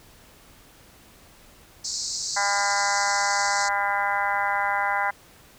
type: band-pass noise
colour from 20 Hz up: pink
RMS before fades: -30 dBFS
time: 1.84-3.69 s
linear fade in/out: 10 ms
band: 4200 to 7800 Hz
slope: 96 dB/octave
type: harmonic tone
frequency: 201.2 Hz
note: G3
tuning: 45 cents sharp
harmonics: 3 / 4 / 5 / 6 / 7 / 8 / 9 / 10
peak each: -36 / -26 / -28 / -37 / -30 / -30 / -36 / -30 dBFS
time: 2.36-5.11 s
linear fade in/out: 10 ms
effects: pink hiss -52 dBFS RMS until 5.58 s